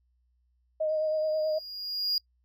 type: tone with vibrato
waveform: sine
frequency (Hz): 622.3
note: D#5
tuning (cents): 0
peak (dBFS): -25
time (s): 0.8-1.59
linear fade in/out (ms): 10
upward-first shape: triangle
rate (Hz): 9.3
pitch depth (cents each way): 26
type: tone with exponential growth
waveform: triangle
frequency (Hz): 4852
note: D#8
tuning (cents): -44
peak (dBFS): -22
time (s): 0.89-2.18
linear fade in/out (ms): 2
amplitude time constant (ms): 280
effects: noise-tail reverb RT60 0.1 s tail -26 dB re dry + added 61 Hz sine -67 dBFS peak until 2.44 s